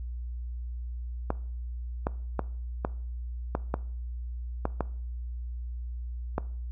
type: clicks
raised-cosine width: 1 ms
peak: -13 dBFS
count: 9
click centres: 1.304 / 2.069 / 2.393 / 2.849 / 3.551 / 3.741 / 4.654 / 4.807 / 6.381 s
effects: noise-tail reverb RT60 0.5 s tail -20 dB re dry + added 60 Hz sine -33 dBFS peak until 6.71 s